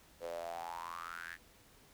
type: tone with high-pass filter sweep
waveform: sawtooth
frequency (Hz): 84.6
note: E2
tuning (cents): +45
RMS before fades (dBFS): -44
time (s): 0.2-1.38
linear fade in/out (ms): 50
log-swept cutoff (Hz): 500 to 1800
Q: 8.9
effects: pink hiss -63 dBFS RMS until 1.93 s

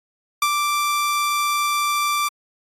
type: tone with ADSR envelope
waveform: sawtooth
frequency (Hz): 1174.7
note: D6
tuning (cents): 0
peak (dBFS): -11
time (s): 0.42-2.29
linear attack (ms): 3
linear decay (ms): 57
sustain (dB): -4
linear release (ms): 13
effects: AAC 48 kbps

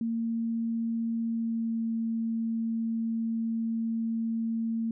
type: tone with pitch glide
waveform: sine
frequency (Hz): 228.9 to 226.9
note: A#3 to A#3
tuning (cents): -31 to -47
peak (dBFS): -27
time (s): 0.01-4.91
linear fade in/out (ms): 2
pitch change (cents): -16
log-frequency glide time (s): 1.25-1.87
effects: none

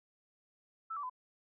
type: tone with pitch steps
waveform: sine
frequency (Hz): 1318.5 / 1154.5 / 1010.8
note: E6 / D6 / B5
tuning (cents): 0 / -30 / +40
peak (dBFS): -37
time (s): 0.9-1.098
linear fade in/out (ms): 10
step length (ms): 66
effects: none

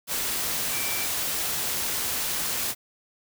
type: tone in noise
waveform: sine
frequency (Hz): 2332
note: D7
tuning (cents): -13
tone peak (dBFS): -35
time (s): 0.7-1.08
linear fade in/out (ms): 50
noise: white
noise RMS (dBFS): -28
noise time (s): 0.07-2.75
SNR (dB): -10
effects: none

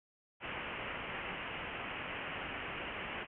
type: low-pass noise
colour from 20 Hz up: white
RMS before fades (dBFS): -42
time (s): 0.4-3.27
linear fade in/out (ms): 50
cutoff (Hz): 3000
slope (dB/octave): 96
effects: none

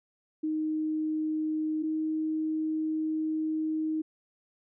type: tone pair in turn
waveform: sine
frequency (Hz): 311.1 / 313.6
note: D#4 / D#4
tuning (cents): 0 / +14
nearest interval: unison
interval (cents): 14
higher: second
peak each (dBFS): -27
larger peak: neither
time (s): 0.43-1.83 / 1.83-4.02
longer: second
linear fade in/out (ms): 10
effects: none

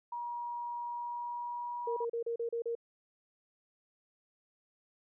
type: tone with pitch glide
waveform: sine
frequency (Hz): 955 to 963.9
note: A#5 to B5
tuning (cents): +42 to -42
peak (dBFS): -36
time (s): 0.12-2.05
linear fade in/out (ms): 5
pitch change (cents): +16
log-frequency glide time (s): 0.85-1.9
type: tone bursts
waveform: sine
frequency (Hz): 466.2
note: A#4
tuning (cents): 0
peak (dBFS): -32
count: 7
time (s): 1.87-2.752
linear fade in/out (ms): 5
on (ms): 96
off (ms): 35
effects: none

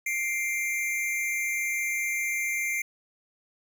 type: tone pair together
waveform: square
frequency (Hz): 2104 / 2349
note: C7 / D7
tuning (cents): +9 / 0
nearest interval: major second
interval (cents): 191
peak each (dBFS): -29 / -32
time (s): 0.06-2.82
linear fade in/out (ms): 5
effects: none

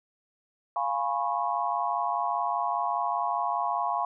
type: chord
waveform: sine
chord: C# dominant seventh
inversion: first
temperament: equal with one note detuned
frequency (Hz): 698.5 / 830.6 / 987.8 / 1092.8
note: E#5 / G#5 / B5 / C#6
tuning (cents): 0 / 0 / 0 / -25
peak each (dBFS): -31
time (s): 0.76-4.05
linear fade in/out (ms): 2
effects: none

